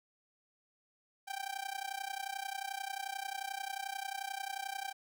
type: tone with amplitude modulation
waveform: sawtooth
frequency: 784 Hz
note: G5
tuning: in tune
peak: -31 dBFS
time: 1.27-4.93 s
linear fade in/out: 20 ms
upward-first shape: sine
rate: 31.3 Hz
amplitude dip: 90%
effects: none